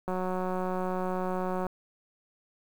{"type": "click train", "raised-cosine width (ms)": 1, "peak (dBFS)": -19, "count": 293, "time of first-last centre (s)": [0.08, 1.667], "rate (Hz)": 184, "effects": ["8-bit"]}